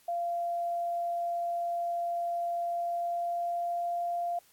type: tone with pitch glide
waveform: sine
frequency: 690 to 694.4 Hz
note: F5 to F5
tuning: -21 to -10 cents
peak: -29 dBFS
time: 0.08-4.39 s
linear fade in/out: 5 ms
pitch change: +11 cents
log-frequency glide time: 2.62-4.06 s
effects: white hiss -63 dBFS RMS until 4.52 s + AAC 64 kbps